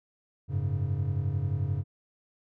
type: chord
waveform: triangle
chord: F# suspended second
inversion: none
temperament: equal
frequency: 92.5 / 103.83 / 138.59 Hz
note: F#2 / G#2 / C#3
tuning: 0 / 0 / 0 cents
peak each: -29 dBFS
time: 0.48-1.84 s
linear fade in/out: 50 ms
effects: none